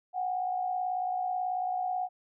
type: tone pair together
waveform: sine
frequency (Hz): 734 / 792.3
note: F#5 / G5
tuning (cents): -14 / +18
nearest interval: minor second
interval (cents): 132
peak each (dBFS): -29 / -38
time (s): 0.13-2.09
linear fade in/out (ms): 50
effects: none